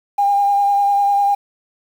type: tone with vibrato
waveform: triangle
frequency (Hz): 805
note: G5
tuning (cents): +46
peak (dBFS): -8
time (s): 0.18-1.35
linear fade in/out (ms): 10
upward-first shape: sine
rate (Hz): 10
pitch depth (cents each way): 18
effects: tanh soft clip ceiling -10 dBFS + 7-bit